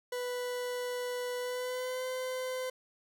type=tone with pitch glide; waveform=40% pulse; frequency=493.9 to 512.5 Hz; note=B4 to C5; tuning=0 to -36 cents; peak=-33 dBFS; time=0.12-2.7 s; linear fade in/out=5 ms; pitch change=+64 cents; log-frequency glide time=1.39-2.05 s; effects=none